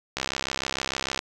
click train, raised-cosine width 0.2 ms, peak -9 dBFS, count 69, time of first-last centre 0.17-1.191 s, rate 66.6 Hz, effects none

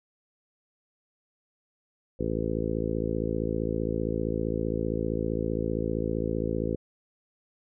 harmonic tone, 55.3 Hz, A1, 9 cents sharp, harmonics 1 / 2 / 3 / 4 / 5 / 6 / 7 / 8 / 9, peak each -35 / -35 / -35 / -35 / -35 / -35 / -35 / -35 / -35 dBFS, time 2.19-6.76 s, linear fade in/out 10 ms, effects none

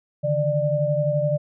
sine tone cluster, 142.9 / 154.6 / 594 Hz, D3 / D#3 / D5, -47 / -11 / +20 cents, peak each -24 / -27 / -21 dBFS, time 0.23-1.38 s, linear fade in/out 20 ms, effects none

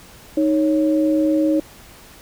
sine tone pair together, 311.1 / 554.3 Hz, D#4 / C#5, 0 / 0 cents, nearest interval minor seventh, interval 1000 cents, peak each -15 / -21 dBFS, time 0.37-1.6 s, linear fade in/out 5 ms, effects pink hiss -44 dBFS RMS until 2.21 s

